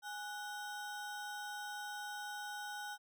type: ring-modulated tone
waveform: square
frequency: 1153 Hz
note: D6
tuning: 32 cents flat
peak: -40 dBFS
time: 0.02-2.98 s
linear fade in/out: 50 ms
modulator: 325 Hz
effects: none